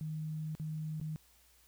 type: tone with dropouts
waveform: sine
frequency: 155.56 Hz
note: D#3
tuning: in tune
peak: -36 dBFS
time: 0.01-1.16 s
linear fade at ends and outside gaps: 0 ms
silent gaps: 0.551-0.598 / 1-1.013 s
effects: added 60 Hz sine -69 dBFS peak until 1.67 s + white hiss -66 dBFS RMS until 1.67 s